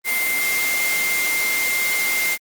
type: tone in noise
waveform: sine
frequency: 2100 Hz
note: C7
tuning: 6 cents sharp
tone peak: -20 dBFS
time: 0.04-2.38 s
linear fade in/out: 50 ms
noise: white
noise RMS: -24 dBFS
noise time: 0.04-2.38 s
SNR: +1 dB
effects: high-pass 200 Hz 12 dB/octave + Opus 32 kbps